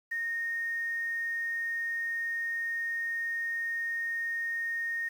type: tone with quantisation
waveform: sine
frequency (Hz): 1849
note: A#6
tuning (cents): -15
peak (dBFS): -30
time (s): 0.11-5.09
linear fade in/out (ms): 10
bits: 9
effects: none